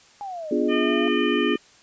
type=exponential two-way sweep; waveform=sine; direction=down then up; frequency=830.6 to 587.3 to 687 Hz; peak=-30 dBFS; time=0.21-1.08 s; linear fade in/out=0 ms; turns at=0.52 s
type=chord; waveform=sine; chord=B diminished seventh; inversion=none; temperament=equal; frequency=246.9 / 293.7 / 349.2 / 415.3 Hz; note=B3 / D4 / F4 / Ab4; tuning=0 / 0 / 0 / 0 cents; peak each=-25 dBFS; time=0.51-1.56 s; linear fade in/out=5 ms
type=harmonic tone; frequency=607 Hz; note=D#5; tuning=43 cents flat; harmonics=2 / 3 / 4 / 5; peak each=-31 / -31 / -31 / -31 dBFS; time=0.68-1.58 s; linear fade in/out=50 ms
effects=white hiss -53 dBFS RMS until 1.82 s + resampled to 16000 Hz